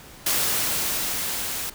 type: noise with level ramp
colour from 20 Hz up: white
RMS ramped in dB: -22 to -30 dBFS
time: 0.26-1.7 s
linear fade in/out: 5 ms
effects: pink hiss -45 dBFS RMS until 1.74 s